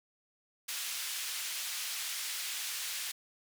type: band-pass noise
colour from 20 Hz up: pink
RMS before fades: -38 dBFS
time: 0.68-3.12 s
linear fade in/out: 10 ms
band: 2500 to 16000 Hz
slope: 12 dB/octave
effects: none